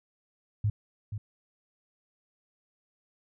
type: tone with echo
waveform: sine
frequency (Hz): 104.8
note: G#2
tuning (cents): +16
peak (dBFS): -23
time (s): 0.64-0.7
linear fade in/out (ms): 5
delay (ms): 480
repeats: 1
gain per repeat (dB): -9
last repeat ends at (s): 1.18
effects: none